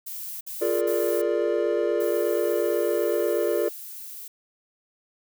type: noise bursts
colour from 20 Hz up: violet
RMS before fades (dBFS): -35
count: 3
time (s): 0.06-1.218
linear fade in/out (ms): 10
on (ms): 350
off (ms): 54
type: chord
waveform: triangle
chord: Bb dominant seventh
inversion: second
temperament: equal with one note detuned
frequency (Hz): 349.2 / 418 / 466.2 / 587.3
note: F4 / Ab4 / Bb4 / D5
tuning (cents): 0 / +11 / 0 / 0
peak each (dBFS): -25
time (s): 0.61-3.69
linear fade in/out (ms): 10
type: noise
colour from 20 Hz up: violet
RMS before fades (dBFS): -39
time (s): 2-4.28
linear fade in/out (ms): 5
effects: none